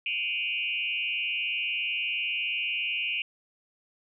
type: tone with frequency modulation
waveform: sine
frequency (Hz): 2637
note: E7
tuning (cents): 0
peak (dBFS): -27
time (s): 0.06-3.22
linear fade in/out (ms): 2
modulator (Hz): 126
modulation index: 2.3
effects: none